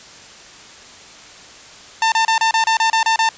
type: tone bursts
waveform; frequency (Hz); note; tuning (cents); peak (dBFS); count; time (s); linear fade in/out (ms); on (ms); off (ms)
sawtooth; 897; A5; +33; -9; 10; 2.02-3.29; 2; 100; 30
effects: white hiss -40 dBFS RMS until 3.37 s + resampled to 16000 Hz